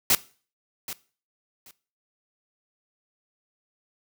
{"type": "noise with echo", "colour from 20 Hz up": "white", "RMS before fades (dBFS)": -19, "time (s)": [0.1, 0.15], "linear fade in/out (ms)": 2, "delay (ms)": 780, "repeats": 2, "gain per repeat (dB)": -15, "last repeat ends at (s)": 1.71, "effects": ["noise-tail reverb RT60 0.4 s tail -19 dB re dry", "high-pass 80 Hz 12 dB/octave"]}